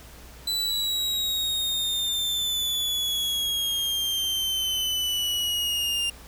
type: exponential sweep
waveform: 40% pulse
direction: down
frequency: 3994 to 2795 Hz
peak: -23 dBFS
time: 0.47-6.1 s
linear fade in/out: 5 ms
effects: added 60 Hz sine -47 dBFS peak until 6.27 s + pink hiss -48 dBFS RMS until 6.27 s